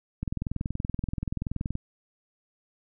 click train, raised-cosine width 5 ms, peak -17 dBFS, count 33, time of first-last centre 0.23-1.754 s, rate 21 Hz, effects none

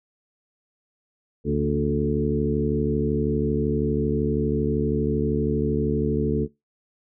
harmonic tone with a mistuned harmonic, 72.7 Hz, D2, 17 cents flat, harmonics 1 / 2 / 3 / 4 / 5 / 6, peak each -29 / -26 / -26 / -29 / -29 / -26 dBFS, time 1.44-6.48 s, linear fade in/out 50 ms, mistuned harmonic 3, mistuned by +56 cents, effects noise-tail reverb RT60 0.2 s tail -22 dB re dry

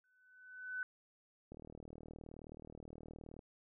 sine tone with exponential growth, 1504 Hz, F#6, 28 cents sharp, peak -36 dBFS, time 0.04-0.83 s, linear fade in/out 1 ms, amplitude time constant 170 ms
click train, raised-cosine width 2 ms, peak -38 dBFS, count 74, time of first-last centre 1.52-3.392 s, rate 39 Hz
effects none

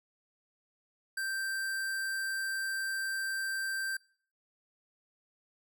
square tone, 1568 Hz, G6, in tune, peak -33 dBFS, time 1.17-3.97 s, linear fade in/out 5 ms, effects noise-tail reverb RT60 0.5 s tail -24 dB re dry

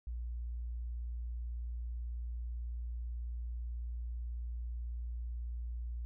sine tone, 59.1 Hz, A#1, 24 cents sharp, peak -37 dBFS, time 0.07-6.05 s, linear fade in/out 0 ms, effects none

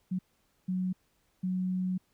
sine tone bursts at uneven times, 184.4 Hz, F#3, 6 cents flat, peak -28 dBFS, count 3, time 0.11-0.19 / 0.68-0.93 / 1.43-1.98 s, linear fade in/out 10 ms, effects pink hiss -72 dBFS RMS until 2.13 s

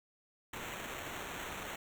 violet noise with sample-and-hold, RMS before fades -43 dBFS, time 0.53-1.76 s, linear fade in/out 5 ms, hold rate 4900 Hz, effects none

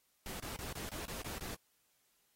pink noise bursts, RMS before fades -44 dBFS, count 8, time 0.26-1.548 s, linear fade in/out 2 ms, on 140 ms, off 24 ms, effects white hiss -75 dBFS RMS until 2.35 s + AAC 48 kbps

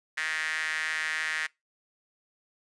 sawtooth tone with high-pass filter, 156.8 Hz, D#3, 14 cents sharp, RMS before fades -31 dBFS, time 0.17-1.47 s, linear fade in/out 10 ms, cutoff 1800 Hz, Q 5.6, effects noise-tail reverb RT60 0.2 s tail -23 dB re dry + resampled to 22050 Hz

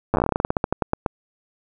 slowing click train, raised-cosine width 1 ms, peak -5 dBFS, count 21, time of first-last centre 0.14-1.062 s, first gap 9 ms, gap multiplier 1.15, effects none

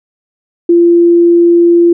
sine tone, 343.1 Hz, F4, 31 cents flat, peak -3 dBFS, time 0.69-1.93 s, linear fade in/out 5 ms, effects none

